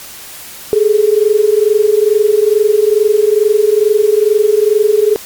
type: tone pair together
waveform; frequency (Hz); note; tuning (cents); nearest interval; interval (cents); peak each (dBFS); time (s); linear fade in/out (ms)
sine; 411.5 / 433.8; G#4 / A4; -16 / -25; minor second; 91; -10; 0.73-5.16; 0
effects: white hiss -31 dBFS RMS until 5.25 s + MP3 96 kbps